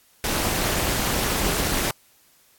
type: noise with amplitude modulation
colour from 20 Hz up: pink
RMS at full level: -20 dBFS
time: 0.24-1.91 s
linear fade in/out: 2 ms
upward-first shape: sine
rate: 235 Hz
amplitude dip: 80%
effects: white hiss -58 dBFS RMS until 2.58 s + AAC 64 kbps